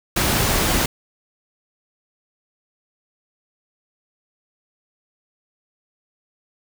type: noise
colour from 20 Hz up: pink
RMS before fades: -19 dBFS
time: 0.16-0.86 s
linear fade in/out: 5 ms
effects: none